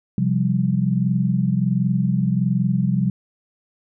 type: chord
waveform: sine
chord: C suspended fourth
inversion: none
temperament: equal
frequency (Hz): 130.81 / 174.61 / 196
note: C3 / F3 / G3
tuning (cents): 0 / 0 / 0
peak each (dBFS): -21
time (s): 0.18-3.1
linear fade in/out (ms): 2
effects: none